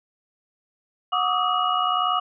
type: tone cluster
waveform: sine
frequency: 730 / 1151 / 1231 / 1292 / 2899 Hz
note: F#5 / D6 / D#6 / E6 / F#7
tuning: -24 / -35 / -19 / -35 / -36 cents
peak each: -26 / -25 / -24 / -29 / -29 dBFS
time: 1.12-2.2 s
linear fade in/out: 10 ms
effects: none